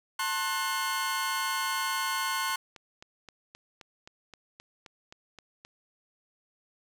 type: chord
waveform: sawtooth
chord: F# diminished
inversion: first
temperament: just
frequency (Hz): 888 / 1065.6 / 1480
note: A5 / C6 / F#6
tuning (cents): +16 / +31 / 0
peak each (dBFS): -32 / -27 / -30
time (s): 0.19-2.56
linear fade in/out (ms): 5
type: click train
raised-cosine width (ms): 0.2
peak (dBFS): -29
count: 13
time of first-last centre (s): 2.5-5.65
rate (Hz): 3.81
effects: none